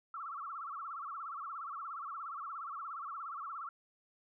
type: tone with vibrato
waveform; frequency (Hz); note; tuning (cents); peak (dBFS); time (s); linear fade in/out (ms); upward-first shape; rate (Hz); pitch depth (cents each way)
sine; 1231; D#6; -19; -40; 0.14-3.69; 2; sine; 17; 190
effects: none